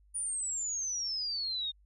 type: exponential sweep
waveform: sine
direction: down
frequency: 9620 to 3643 Hz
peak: -32 dBFS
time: 0.14-1.72 s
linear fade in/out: 20 ms
effects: added 50 Hz sine -60 dBFS peak until 1.85 s